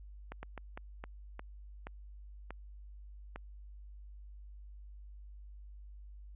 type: slowing click train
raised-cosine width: 0.5 ms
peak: -28 dBFS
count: 9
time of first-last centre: 0.32-3.36 s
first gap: 110 ms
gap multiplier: 1.34
effects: added 50 Hz sine -48 dBFS peak until 6.35 s + resampled to 8000 Hz